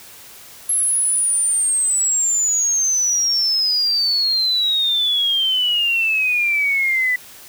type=exponential sweep; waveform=sine; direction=down; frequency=11175 to 1975.5 Hz; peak=-15 dBFS; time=0.69-7.16 s; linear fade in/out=5 ms; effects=white hiss -41 dBFS RMS until 7.48 s